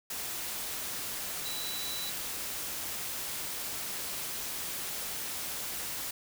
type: tone in noise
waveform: sine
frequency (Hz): 3951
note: B7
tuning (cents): 0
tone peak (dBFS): -38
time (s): 1.45-2.1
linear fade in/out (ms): 5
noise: white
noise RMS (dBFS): -37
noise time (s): 0.1-6.11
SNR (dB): -4
effects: none